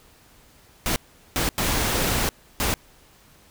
pink noise bursts at uneven times, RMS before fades -23 dBFS, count 4, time 0.86-0.96 / 1.36-1.49 / 1.58-2.29 / 2.6-2.74 s, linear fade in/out 0 ms, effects pink hiss -54 dBFS RMS until 3.5 s

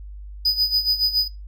triangle tone with tremolo, 4978 Hz, D#8, in tune, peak -13 dBFS, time 0.45-1.28 s, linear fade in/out 5 ms, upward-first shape sine, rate 7.1 Hz, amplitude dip 75%, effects noise-tail reverb RT60 0.2 s tail -20 dB re dry + added 50 Hz sine -34 dBFS peak until 1.47 s

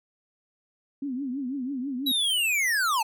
sine tone with vibrato, 264.8 Hz, C4, 21 cents sharp, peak -28 dBFS, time 1.02-2.12 s, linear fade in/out 5 ms, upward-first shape triangle, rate 6.1 Hz, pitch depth 170 cents each way
square linear sweep, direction down, 3941 to 830.6 Hz, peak -23 dBFS, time 2.06-3.03 s, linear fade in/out 10 ms
effects none

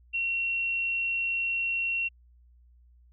sine tone, 2731 Hz, F7, 39 cents flat, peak -26 dBFS, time 0.13-2.09 s, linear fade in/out 20 ms, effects added 60 Hz sine -55 dBFS peak until 3.12 s

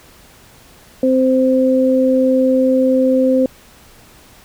sine tone pair together, 260.4 / 519.6 Hz, C4 / C5, -8 / -12 cents, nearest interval octave, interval 1196 cents, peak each -13 dBFS, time 1.03-3.46 s, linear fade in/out 2 ms, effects pink hiss -45 dBFS RMS until 4.44 s

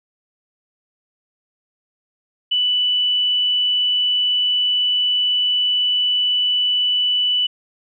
sine tone, 2974 Hz, F#7, 8 cents sharp, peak -15 dBFS, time 2.51-7.47 s, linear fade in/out 10 ms, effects none

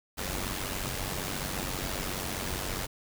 pink noise with amplitude modulation, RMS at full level -31 dBFS, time 0.17-2.87 s, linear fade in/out 20 ms, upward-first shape sine, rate 94.7 Hz, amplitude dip 65%, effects none

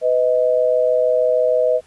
sine tone pair together, 500.6 / 627 Hz, B4 / D#5, +23 / +13 cents, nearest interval major third, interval 390 cents, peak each -16 dBFS, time 0.01-1.81 s, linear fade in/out 50 ms, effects pink hiss -53 dBFS RMS until 1.86 s + resampled to 24000 Hz

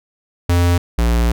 square tone pair in turn, 87.31 / 58.27 Hz, F2 / A#1, 0 / 0 cents, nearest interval perfect fifth, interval 700 cents, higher first, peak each -12 / -13 dBFS, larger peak first, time 0.49-0.78 / 0.98-1.32 s, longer second, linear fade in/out 5 ms, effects none

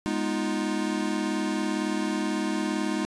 square chord, F half-diminished seventh, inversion first, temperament equal, 207.7 / 246.9 / 311.1 / 349.2 Hz, Ab3 / Cb4 / Eb4 / F4, 0 / 0 / 0 / 0 cents, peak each -31 / -34 / -30 / -35 dBFS, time 0.06-3.05 s, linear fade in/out 0 ms, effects resampled to 22050 Hz

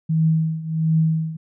sine tone with tremolo, 160 Hz, D#3, 49 cents sharp, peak -13 dBFS, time 0.09-1.37 s, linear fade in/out 10 ms, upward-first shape triangle, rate 1.4 Hz, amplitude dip 85%, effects none

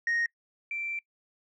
sine tone pair in turn, 1864.7 / 2346 Hz, A#6 / D7, 0 / -2 cents, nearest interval major third, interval 398 cents, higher second, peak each -23 / -31 dBFS, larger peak first, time 0.07-0.26 / 0.71-0.99 s, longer second, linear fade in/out 2 ms, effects noise-tail reverb RT60 0.1 s tail -25 dB re dry + tanh soft clip ceiling -23 dBFS

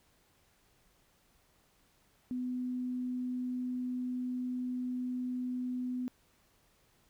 sine tone, 250.6 Hz, B3, 25 cents sharp, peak -33 dBFS, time 2.31-6.08 s, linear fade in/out 0 ms, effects pink hiss -69 dBFS RMS until 7.09 s

